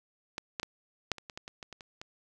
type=clicks; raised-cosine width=0.2 ms; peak=-18 / -16 / -17 / -11 / -27 / -25 / -23 / -25 / -25 / -27 / -29 / -25 dBFS; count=12; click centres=0.381 / 0.598 / 0.631 / 1.117 / 1.183 / 1.298 / 1.375 / 1.479 / 1.628 / 1.727 / 1.808 / 2.015 s; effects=none